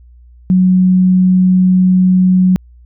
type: tone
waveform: sine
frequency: 184.4 Hz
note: F#3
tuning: 6 cents flat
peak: -6 dBFS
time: 0.5-2.56 s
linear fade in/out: 0 ms
effects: added 60 Hz sine -38 dBFS peak until 2.85 s